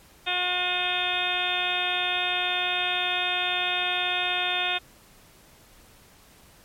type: harmonic tone with a mistuned harmonic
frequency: 360.1 Hz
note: F#4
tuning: 47 cents flat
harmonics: 1 / 2 / 3 / 4 / 5 / 6 / 7 / 8 / 9 / 10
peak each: -39 / -31 / -38 / -33 / -36 / -37 / -29 / -37 / -33 / -29 dBFS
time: 0.26-4.79 s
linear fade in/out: 20 ms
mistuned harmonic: 6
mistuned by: -25 cents
effects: pink hiss -54 dBFS RMS until 6.64 s + MP3 64 kbps